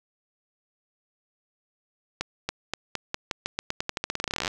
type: accelerating click train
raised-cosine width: 0.2 ms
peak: -10 dBFS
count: 29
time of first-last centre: 2.21-4.478 s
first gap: 280 ms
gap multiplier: 0.88
effects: none